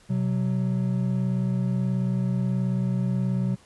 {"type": "tone pair together", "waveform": "triangle", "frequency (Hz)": [127.8, 186.33], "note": ["C3", "F#3"], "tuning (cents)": [-40, 12], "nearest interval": "perfect fifth", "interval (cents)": 652, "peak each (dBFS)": -23, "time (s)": [0.09, 3.56], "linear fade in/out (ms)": 20, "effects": ["pink hiss -56 dBFS RMS until 3.65 s", "resampled to 24000 Hz"]}